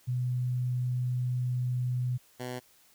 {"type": "tone pair in turn", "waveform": ["sine", "10% pulse"], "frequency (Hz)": [124.8, 125.23], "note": ["B2", "B2"], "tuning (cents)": [19, 24], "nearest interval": "unison", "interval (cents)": 5, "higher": "second", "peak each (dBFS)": -27, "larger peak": "neither", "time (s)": [[0.07, 2.18], [2.39, 2.6]], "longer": "first", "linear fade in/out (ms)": 20, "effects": ["white hiss -62 dBFS RMS until 2.94 s"]}